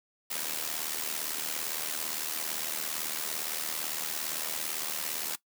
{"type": "noise with amplitude modulation", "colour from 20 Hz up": "white", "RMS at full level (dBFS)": -31, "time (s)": [0.3, 5.36], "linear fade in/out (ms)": 10, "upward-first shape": "sine", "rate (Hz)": 77.7, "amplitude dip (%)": 70, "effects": ["noise-tail reverb RT60 0.1 s tail -18 dB re dry", "high-pass 200 Hz 12 dB/octave"]}